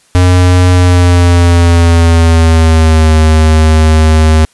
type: tone with pitch glide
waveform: square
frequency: 90.3 to 78.61 Hz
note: F#2 to D#2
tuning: -42 to +18 cents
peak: -4 dBFS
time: 0.15-4.45 s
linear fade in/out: 0 ms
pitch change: -240 cents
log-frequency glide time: 0.73-3.12 s
effects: white hiss -48 dBFS RMS until 4.53 s + resampled to 24000 Hz